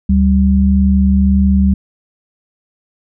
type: tone pair together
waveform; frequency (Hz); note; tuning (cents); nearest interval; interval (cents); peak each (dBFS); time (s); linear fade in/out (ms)
sine; 73.01 / 194.9; D2 / G3; -10 / -10; octave + perfect fourth; 1700; -11 / -10; 0.09-1.74; 5
effects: none